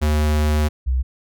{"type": "tone pair in turn", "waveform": ["square", "sine"], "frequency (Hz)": [75.7, 63.77], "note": ["D#2", "C2"], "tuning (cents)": [-47, -44], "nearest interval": "minor third", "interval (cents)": 297, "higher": "first", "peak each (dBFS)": -16, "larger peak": "neither", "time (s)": [[0.01, 0.69], [0.86, 1.03]], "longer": "first", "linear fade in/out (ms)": 20, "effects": []}